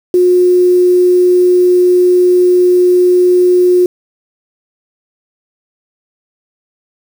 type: tone with quantisation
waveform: sine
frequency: 360.1 Hz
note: F#4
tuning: 47 cents flat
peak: -5 dBFS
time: 0.14-3.86 s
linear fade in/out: 2 ms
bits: 5
effects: none